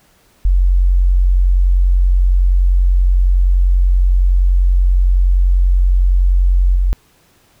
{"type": "tone with level steps", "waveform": "sine", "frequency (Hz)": 45.27, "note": "F#1", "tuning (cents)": -37, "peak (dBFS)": [-8, -10], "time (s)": [0.45, 6.93], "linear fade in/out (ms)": 0, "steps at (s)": 6.75, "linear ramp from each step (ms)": 10, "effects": ["pink hiss -53 dBFS RMS until 7.6 s"]}